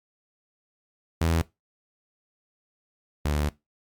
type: tone pair in turn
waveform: sawtooth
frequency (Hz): 82.41 / 73.99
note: E2 / D2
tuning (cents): 0 / +13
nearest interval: major second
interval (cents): 187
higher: first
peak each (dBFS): -17 / -19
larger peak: first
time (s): 1.21-1.42 / 3.25-3.49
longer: second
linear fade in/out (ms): 5
effects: noise-tail reverb RT60 0.2 s tail -20 dB re dry + MP3 96 kbps